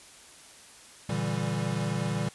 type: chord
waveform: square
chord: E half-diminished seventh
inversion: second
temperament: equal with one note detuned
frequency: 116.54 / 144.39 / 164.81 / 196 Hz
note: Bb2 / D3 / E3 / G3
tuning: 0 / -29 / 0 / 0 cents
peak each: -34 dBFS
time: 1.09-2.29 s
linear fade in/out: 5 ms
effects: white hiss -51 dBFS RMS until 2.34 s + resampled to 24000 Hz